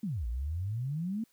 sine exponential two-way sweep, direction down then up, 233.1 to 55 to 233.1 Hz, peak -31 dBFS, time 0.03-1.24 s, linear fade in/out 5 ms, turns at 0.27 s, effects white hiss -69 dBFS RMS until 1.32 s

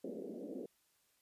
pink band-pass noise, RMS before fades -45 dBFS, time 0.04-0.66 s, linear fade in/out 5 ms, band 210 to 550 Hz, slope 48 dB/octave, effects white hiss -75 dBFS RMS until 1.21 s + resampled to 32000 Hz

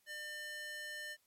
square tone with high-pass filter, 600 Hz, D5, 37 cents sharp, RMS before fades -45 dBFS, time 0.06-1.17 s, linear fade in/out 50 ms, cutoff 1600 Hz, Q 1.7, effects white hiss -75 dBFS RMS until 1.26 s + MP3 64 kbps

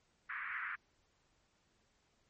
white band-pass noise, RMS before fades -42 dBFS, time 0.29-0.76 s, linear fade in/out 10 ms, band 1200 to 2100 Hz, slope 48 dB/octave, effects pink hiss -75 dBFS RMS until 2.29 s + MP3 32 kbps

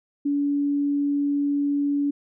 sine tone, 285.7 Hz, D4, 48 cents flat, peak -20 dBFS, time 0.25-2.11 s, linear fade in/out 10 ms, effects none

